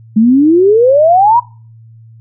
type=exponential sweep; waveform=sine; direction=up; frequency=210 to 987.8 Hz; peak=-4 dBFS; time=0.16-1.4 s; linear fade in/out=10 ms; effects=noise-tail reverb RT60 0.4 s tail -23 dB re dry + added 113 Hz sine -35 dBFS peak until 2.2 s